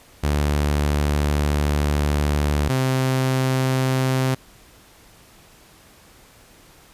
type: tone pair in turn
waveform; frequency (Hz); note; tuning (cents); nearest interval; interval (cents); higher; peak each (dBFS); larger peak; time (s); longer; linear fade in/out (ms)
sawtooth; 73.42 / 130.82; D2 / C3; 0 / 0; minor seventh; 1000; second; -14 / -14; neither; 0.23-2.69 / 2.69-4.35; first; 10
effects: pink hiss -50 dBFS RMS until 6.93 s + resampled to 32000 Hz